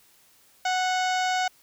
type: harmonic tone with a mistuned harmonic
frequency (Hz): 740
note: F#5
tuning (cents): 0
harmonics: 1 / 2 / 3 / 4 / 5 / 6 / 7 / 8 / 9 / 10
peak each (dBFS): -24 / -30 / -34 / -36 / -38 / -40 / -41 / -42 / -43 / -44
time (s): 0.65-1.48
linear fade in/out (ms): 5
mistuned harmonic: 3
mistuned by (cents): -22
effects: white hiss -59 dBFS RMS until 1.62 s